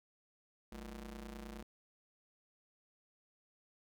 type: ring-modulated tone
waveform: sawtooth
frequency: 135.4 Hz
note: C#3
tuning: 40 cents flat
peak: -39 dBFS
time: 0.72-1.63 s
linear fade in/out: 5 ms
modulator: 82.5 Hz
effects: none